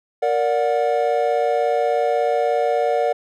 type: chord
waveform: triangle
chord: Bb augmented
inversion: none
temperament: just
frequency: 466.2 / 582.7 / 728.4 Hz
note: Bb4 / D5 / F#5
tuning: 0 / -14 / -27 cents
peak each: -19 dBFS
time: 0.22-3.13 s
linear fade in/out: 10 ms
effects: none